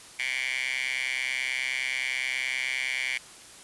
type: tone with high-pass filter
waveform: 10% pulse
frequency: 129.5 Hz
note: C3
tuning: 17 cents flat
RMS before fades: -30 dBFS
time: 0.19-3.18 s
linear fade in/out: 5 ms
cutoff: 2300 Hz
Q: 9
effects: white hiss -48 dBFS RMS until 3.63 s + resampled to 24000 Hz